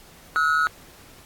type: tone pair together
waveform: triangle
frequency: 1297 / 1448.7 Hz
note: E6 / F#6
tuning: -28 / -37 cents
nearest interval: major second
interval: 191 cents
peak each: -19 dBFS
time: 0.36-0.67 s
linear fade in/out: 0 ms
effects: pink hiss -49 dBFS RMS until 1.25 s + AAC 64 kbps